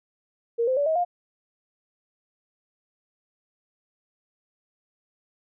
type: tone with pitch steps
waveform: sine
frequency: 466.2 / 517.3 / 574 / 636.8 / 706.6 Hz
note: A#4 / C5 / D5 / D#5 / F5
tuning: 0 / -20 / -40 / +40 / +20 cents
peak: -20 dBFS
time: 0.58-1.05 s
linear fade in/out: 20 ms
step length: 94 ms
effects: none